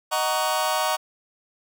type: chord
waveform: sawtooth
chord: D# minor seventh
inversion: none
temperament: just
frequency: 622.3 / 746.7 / 933.4 / 1120.1 Hz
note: D#5 / F#5 / A#5 / C#6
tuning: 0 / +16 / +2 / +18 cents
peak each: -23 dBFS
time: 0.11-0.97 s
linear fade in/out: 20 ms
effects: none